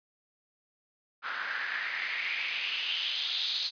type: noise with band-pass filter sweep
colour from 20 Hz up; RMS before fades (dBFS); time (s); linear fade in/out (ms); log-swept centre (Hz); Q
white; -33; 1.22-3.71; 50; 1400 to 4200; 4.5
effects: resampled to 11025 Hz